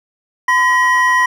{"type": "tone pair together", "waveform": "triangle", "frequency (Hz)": [1016, 1908], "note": ["B5", "A#6"], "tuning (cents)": [49, 40], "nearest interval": "major seventh", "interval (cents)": 1091, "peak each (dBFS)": -11, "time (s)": [0.48, 1.26], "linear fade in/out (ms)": 5, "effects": []}